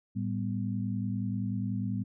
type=tone cluster; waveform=sine; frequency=110.4 / 196.6 / 246.9 Hz; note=A2 / G3 / B3; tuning=+6 / +5 / 0 cents; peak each=-33 / -33 / -36 dBFS; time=0.15-2.04 s; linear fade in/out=20 ms; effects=none